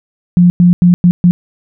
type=tone bursts at uneven times; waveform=sine; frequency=176.4 Hz; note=F3; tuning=18 cents sharp; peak=-3 dBFS; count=5; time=0.37-0.5 / 0.6-0.73 / 0.82-0.94 / 1.04-1.11 / 1.24-1.31 s; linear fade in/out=0 ms; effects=none